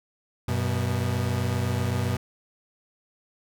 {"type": "tone pair together", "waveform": "35% pulse", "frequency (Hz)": [94.59, 122.3], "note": ["F#2", "B2"], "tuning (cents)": [39, -16], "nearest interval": "major third", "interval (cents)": 445, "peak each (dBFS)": -25, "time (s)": [0.48, 2.17], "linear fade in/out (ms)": 5, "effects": []}